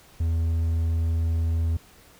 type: tone with hard clipping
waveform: triangle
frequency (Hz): 82.41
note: E2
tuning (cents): 0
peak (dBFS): -22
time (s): 0.2-1.77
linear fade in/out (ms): 5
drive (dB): 6
effects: pink hiss -53 dBFS RMS until 2.19 s